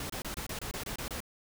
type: noise bursts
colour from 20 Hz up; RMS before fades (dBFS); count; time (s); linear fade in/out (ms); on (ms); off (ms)
pink; -38; 10; 0-1.204; 2; 97; 26
effects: none